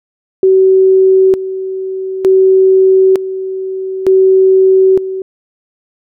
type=tone with tremolo; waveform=sine; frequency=379.6 Hz; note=F#4; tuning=44 cents sharp; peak=-4 dBFS; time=0.43-5.22 s; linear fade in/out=2 ms; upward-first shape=square; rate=0.55 Hz; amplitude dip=75%; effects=none